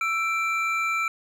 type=tone pair together; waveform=triangle; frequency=1329 / 2349 Hz; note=E6 / D7; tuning=+14 / 0 cents; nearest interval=minor seventh; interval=986 cents; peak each=-24 dBFS; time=0.01-1.08 s; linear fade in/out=2 ms; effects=none